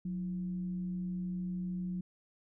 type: tone with frequency modulation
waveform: sine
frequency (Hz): 181.3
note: F#3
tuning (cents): -35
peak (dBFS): -34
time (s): 0.05-2.01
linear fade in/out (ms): 5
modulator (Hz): 146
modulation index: 0.22
effects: none